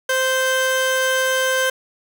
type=tone pair together; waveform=35% pulse; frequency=521 / 1561.2 Hz; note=C5 / G6; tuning=-7 / -8 cents; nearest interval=octave + perfect fifth; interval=1899 cents; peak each=-18 dBFS; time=0.09-1.7 s; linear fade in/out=5 ms; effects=none